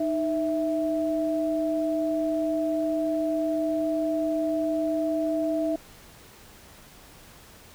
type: tone pair together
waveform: sine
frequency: 310 / 657.5 Hz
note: D#4 / E5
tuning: -6 / -5 cents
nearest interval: octave + minor second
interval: 1301 cents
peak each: -26 dBFS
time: 0-5.76 s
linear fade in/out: 5 ms
effects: pink hiss -50 dBFS RMS until 7.74 s